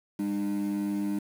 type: tone pair together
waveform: triangle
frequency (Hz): 201.6 / 303.2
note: G3 / D#4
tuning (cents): +49 / -45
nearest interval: perfect fifth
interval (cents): 706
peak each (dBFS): -27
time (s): 0.19-1.19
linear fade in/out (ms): 5
effects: tanh soft clip ceiling -21 dBFS + 8-bit